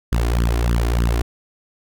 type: tone with flanger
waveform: sawtooth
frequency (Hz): 58.27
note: A#1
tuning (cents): 0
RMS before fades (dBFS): -18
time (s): 0.12-1.22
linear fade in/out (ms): 5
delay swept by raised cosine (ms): 0.61 to 2.91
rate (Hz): 3.3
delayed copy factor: +1
effects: none